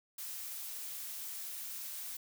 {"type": "noise", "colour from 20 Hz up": "blue", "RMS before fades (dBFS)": -43, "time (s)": [0.18, 2.17], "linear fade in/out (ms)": 5, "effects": []}